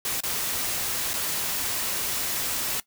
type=noise with dropouts; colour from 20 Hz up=white; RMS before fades=-28 dBFS; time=0.05-2.8 s; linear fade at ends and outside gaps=2 ms; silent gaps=0.205-0.235 / 1.134-1.138 s; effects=noise-tail reverb RT60 0.1 s tail -18 dB re dry